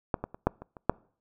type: clicks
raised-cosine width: 1 ms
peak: -11 / -18 / -27 / -8 / -27 / -30 / -6 dBFS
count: 7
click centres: 0.142 / 0.24 / 0.345 / 0.47 / 0.62 / 0.768 / 0.896 s
effects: noise-tail reverb RT60 0.5 s tail -26 dB re dry